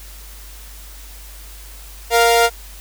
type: tone pair together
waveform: sawtooth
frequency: 467.1 / 698.5 Hz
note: A#4 / F5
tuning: +3 / 0 cents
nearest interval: perfect fifth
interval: 697 cents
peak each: -10 dBFS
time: 2.1-2.5 s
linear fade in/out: 50 ms
effects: added 50 Hz sine -36 dBFS peak until 2.8 s + white hiss -41 dBFS RMS until 2.8 s